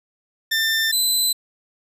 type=tone pair in turn; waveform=20% pulse; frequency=1790 / 4027 Hz; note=A6 / B7; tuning=+29 / +33 cents; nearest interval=octave + major second; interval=1404 cents; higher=second; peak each=-13 / -11 dBFS; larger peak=second; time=0.51-0.92 / 0.92-1.33 s; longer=neither; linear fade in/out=10 ms; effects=resampled to 32000 Hz